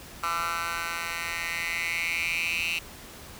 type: tone with high-pass filter sweep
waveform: 10% pulse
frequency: 168.6 Hz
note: E3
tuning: 39 cents sharp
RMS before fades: -30 dBFS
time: 0.23-2.79 s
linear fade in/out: 5 ms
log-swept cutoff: 1300 to 2700 Hz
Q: 6.5
effects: pink hiss -45 dBFS RMS until 3.39 s